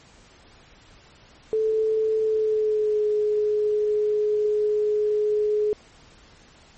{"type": "tone with pitch glide", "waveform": "sine", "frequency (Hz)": [437.6, 422], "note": ["A4", "G#4"], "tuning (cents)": [-9, 28], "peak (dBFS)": -19, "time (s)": [1.53, 5.73], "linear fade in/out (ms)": 0, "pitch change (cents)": -63, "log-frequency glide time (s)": [2.21, 3.05], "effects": ["pink hiss -52 dBFS RMS until 6.77 s", "MP3 32 kbps"]}